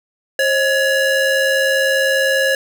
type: ring-modulated tone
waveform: square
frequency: 575 Hz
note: D5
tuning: 37 cents flat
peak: -11 dBFS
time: 0.39-2.55 s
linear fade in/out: 2 ms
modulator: 1110 Hz
effects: none